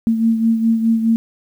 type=beating tone pair; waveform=sine; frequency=225.8 / 230.6 Hz; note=A3 / A#3; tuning=+45 / -19 cents; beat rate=4.8 Hz; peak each=-13 / -21 dBFS; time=0.07-1.16 s; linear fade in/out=0 ms; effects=8-bit